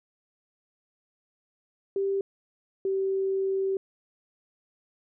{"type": "tone pair in turn", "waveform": "sine", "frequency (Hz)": [392.5, 386], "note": ["G4", "G4"], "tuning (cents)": [2, -27], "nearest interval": "unison", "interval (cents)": 29, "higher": "first", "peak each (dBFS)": -24, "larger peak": "neither", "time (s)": [[1.96, 2.21], [2.85, 3.77]], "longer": "second", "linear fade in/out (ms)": 2, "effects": []}